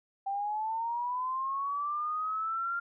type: linear sweep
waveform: sine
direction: up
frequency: 780 to 1396.9 Hz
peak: -30 dBFS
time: 0.26-2.8 s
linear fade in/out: 10 ms
effects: none